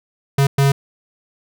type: tone bursts at uneven times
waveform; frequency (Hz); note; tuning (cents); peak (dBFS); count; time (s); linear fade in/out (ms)
square; 138.59; C#3; 0; -12; 2; 0.38-0.47 / 0.58-0.72; 5
effects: none